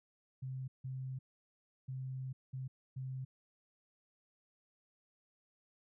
sine tone bursts at uneven times, 130.81 Hz, C3, in tune, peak -39 dBFS, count 5, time 0.42-0.68 / 0.84-1.19 / 1.88-2.33 / 2.53-2.68 / 2.96-3.25 s, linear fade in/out 10 ms, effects none

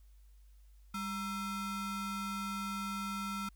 square ring-modulated tone, 570 Hz, C#5, 48 cents sharp, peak -34 dBFS, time 0.94-3.49 s, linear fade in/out 5 ms, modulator 770 Hz, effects added 50 Hz sine -56 dBFS peak until 3.55 s + white hiss -75 dBFS RMS until 3.55 s

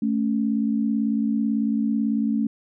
sine tone pair together, 219.1 / 277.2 Hz, A3 / C#4, -7 / 0 cents, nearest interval major third, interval 407 cents, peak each -21 / -25 dBFS, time 0.02-2.47 s, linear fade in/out 5 ms, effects none

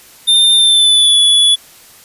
square tone with pitch glide, 3606 to 3421 Hz, A7 to A7, +42 to -49 cents, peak -7 dBFS, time 0.27-1.56 s, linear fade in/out 20 ms, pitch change -91 cents, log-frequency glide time 0.54-1.18 s, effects white hiss -41 dBFS RMS until 2.04 s + resampled to 32000 Hz

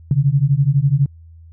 sine beating tone pair, 133.8 / 145.8 Hz, C3 / D3, +39 / -12 cents, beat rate 12 Hz, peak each -15 dBFS, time 0.11-1.06 s, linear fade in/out 2 ms, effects added 82 Hz sine -39 dBFS peak until 1.52 s

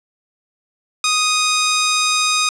10% pulse tone, 1244.5 Hz, D#6, in tune, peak -6 dBFS, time 1.04-2.49 s, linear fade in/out 2 ms, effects low-pass 10000 Hz 12 dB/octave

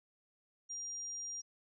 sine tone, 5700 Hz, F8, 34 cents sharp, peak -40 dBFS, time 0.69-1.42 s, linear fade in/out 20 ms, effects none

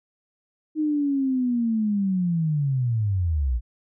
sine linear sweep, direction down, 312.3 to 54.5 Hz, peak -20 dBFS, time 0.75-3.61 s, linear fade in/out 50 ms, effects none

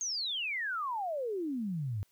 sine exponential sweep, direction down, 6610 to 94.7 Hz, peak -32 dBFS, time 0.01-2.03 s, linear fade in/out 0 ms, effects white hiss -71 dBFS RMS until 2.11 s

